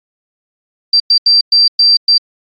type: tone bursts at uneven times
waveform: sine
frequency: 4699 Hz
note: D8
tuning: in tune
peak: -5 dBFS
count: 6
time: 0.93-1 / 1.1-1.18 / 1.26-1.41 / 1.52-1.68 / 1.79-1.97 / 2.08-2.18 s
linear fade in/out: 5 ms
effects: AAC 32 kbps

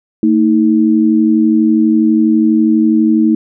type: tone pair together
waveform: sine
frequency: 225 / 317.2 Hz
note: A3 / D#4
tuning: +39 / +33 cents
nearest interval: tritone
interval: 594 cents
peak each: -10 dBFS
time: 0.23-3.35 s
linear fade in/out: 2 ms
effects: none

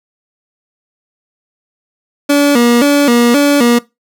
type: tone with vibrato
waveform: 30% pulse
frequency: 261.6 Hz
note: C4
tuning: in tune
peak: -4 dBFS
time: 2.29-3.79 s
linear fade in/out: 10 ms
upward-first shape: square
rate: 1.9 Hz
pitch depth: 160 cents each way
effects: noise-tail reverb RT60 0.2 s tail -20 dB re dry

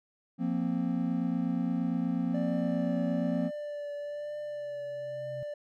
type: chord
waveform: triangle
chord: F suspended fourth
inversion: none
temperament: equal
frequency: 174.61 / 233.1 / 261.6 Hz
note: F3 / Bb3 / C4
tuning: 0 / 0 / 0 cents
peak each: -30 dBFS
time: 0.38-3.51 s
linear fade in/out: 50 ms
type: tone with vibrato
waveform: triangle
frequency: 587.3 Hz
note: D5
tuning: in tune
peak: -33 dBFS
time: 2.34-5.54 s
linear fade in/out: 5 ms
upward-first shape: triangle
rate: 1.1 Hz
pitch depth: 25 cents each way
type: tone with exponential growth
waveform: sine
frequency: 130.81 Hz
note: C3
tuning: in tune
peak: -39 dBFS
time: 4-5.43 s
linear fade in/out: 0 ms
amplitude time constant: 310 ms
effects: none

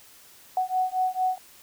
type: beating tone pair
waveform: sine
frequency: 741 / 745.4 Hz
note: F#5 / F#5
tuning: +2 / +13 cents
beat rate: 4.4 Hz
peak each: -26 dBFS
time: 0.57-1.38 s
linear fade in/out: 2 ms
effects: white hiss -52 dBFS RMS until 1.62 s

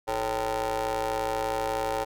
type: ring-modulated tone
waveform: 25% pulse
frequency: 116.54 Hz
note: A#2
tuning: in tune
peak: -20 dBFS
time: 0.07-2.05 s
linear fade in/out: 20 ms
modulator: 667 Hz
effects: none

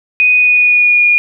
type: tone with pitch glide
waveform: sine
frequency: 2489 to 2435 Hz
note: D#7 to D#7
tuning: 0 to -38 cents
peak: -6 dBFS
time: 0.2-1.18 s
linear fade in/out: 0 ms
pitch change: -38 cents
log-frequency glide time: 0.32-1.05 s
effects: none

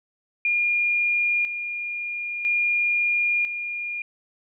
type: tone with tremolo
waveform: sine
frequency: 2418 Hz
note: D7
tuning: 50 cents sharp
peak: -19 dBFS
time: 0.45-4.02 s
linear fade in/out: 2 ms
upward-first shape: square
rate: 0.5 Hz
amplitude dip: 60%
effects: none

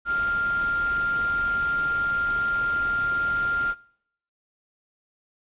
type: tone in noise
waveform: sine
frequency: 1396.9 Hz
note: F6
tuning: in tune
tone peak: -22 dBFS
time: 0.05-3.75 s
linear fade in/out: 50 ms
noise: pink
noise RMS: -38 dBFS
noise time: 0.05-3.75 s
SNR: +13 dB
effects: noise-tail reverb RT60 0.7 s tail -22 dB re dry + resampled to 8000 Hz

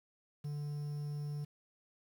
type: tone with quantisation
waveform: triangle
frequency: 146.5 Hz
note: D3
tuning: 4 cents flat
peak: -35 dBFS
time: 0.44-1.45 s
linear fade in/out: 10 ms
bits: 10
effects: none

